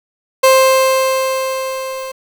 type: tone with level ramp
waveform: 30% pulse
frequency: 526 Hz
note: C5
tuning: 9 cents sharp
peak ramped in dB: -3 to -21 dBFS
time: 0.43-2.12 s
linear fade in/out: 10 ms
effects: 7-bit